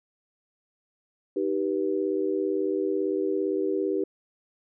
sine chord, Eb augmented, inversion none, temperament just, 311.1 / 388.9 / 486.1 Hz, Eb4 / G4 / B4, 0 / -14 / -28 cents, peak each -29 / -26 / -31 dBFS, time 1.36-4.04 s, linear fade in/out 5 ms, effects none

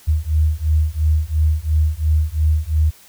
sine beating tone pair, 76.1 / 79 Hz, D#2 / D#2, -38 / +27 cents, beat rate 2.9 Hz, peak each -17 dBFS, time 0.07-2.91 s, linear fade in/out 20 ms, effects white hiss -47 dBFS RMS until 3.08 s

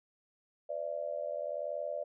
sine tone with amplitude modulation, 587.3 Hz, D5, in tune, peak -30 dBFS, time 0.69-2.04 s, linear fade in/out 10 ms, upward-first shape sine, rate 81 Hz, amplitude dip 95%, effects none

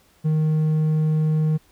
sine tone with hard clipping, 155.56 Hz, D#3, in tune, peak -18 dBFS, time 0.24-1.58 s, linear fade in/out 20 ms, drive 3 dB, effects pink hiss -58 dBFS RMS until 1.71 s

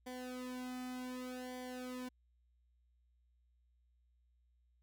sawtooth tone with flanger, 252.3 Hz, B3, 37 cents sharp, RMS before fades -45 dBFS, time 0.06-2.09 s, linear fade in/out 10 ms, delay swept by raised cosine 0.75 to 1.85 ms, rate 0.66 Hz, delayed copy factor -1, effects added 60 Hz sine -70 dBFS peak until 4.82 s

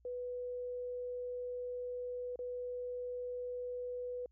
sine tone with dropouts, 493.9 Hz, B4, in tune, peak -38 dBFS, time 0.05-4.26 s, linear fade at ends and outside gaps 2 ms, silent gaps 2.359-2.39 s, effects added 60 Hz sine -65 dBFS peak until 4.31 s

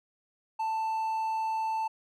triangle tone, 885 Hz, A5, 10 cents sharp, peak -26 dBFS, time 0.59-1.88 s, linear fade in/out 10 ms, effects none

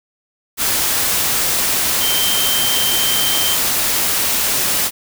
sine tone in noise, 3127 Hz, G7, 5 cents flat, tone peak -19 dBFS, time 1.99-3.58 s, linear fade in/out 50 ms, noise white, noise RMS -17 dBFS, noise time 0.57-4.91 s, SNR -5 dB, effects none

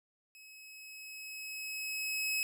sawtooth tone with level ramp, 2564 Hz, E7, 49 cents flat, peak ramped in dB -50 to -27 dBFS, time 0.35-2.43 s, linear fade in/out 0 ms, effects none

